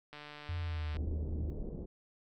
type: click train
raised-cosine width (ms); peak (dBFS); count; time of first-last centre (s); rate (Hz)
0.3; -32; 125; 0.13-0.968; 148
type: tone with pitch glide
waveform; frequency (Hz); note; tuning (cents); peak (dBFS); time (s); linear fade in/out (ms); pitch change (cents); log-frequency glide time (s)
sine; 87.31 to 76.89; F2 to D#2; 0 to -20; -34; 0.49-1.5; 0; -220; 0.59-0.93
type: low-pass noise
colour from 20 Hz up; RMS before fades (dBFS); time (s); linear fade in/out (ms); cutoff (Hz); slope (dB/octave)
pink; -41; 0.94-1.86; 10; 460; 24
effects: none